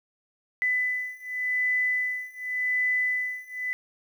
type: beating tone pair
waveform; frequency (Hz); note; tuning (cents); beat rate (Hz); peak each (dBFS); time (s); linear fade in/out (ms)
sine; 2000 / 2000.88; B6 / B6; +21 / +22; 0.88; -28 / -27; 0.62-3.73; 0
effects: 9-bit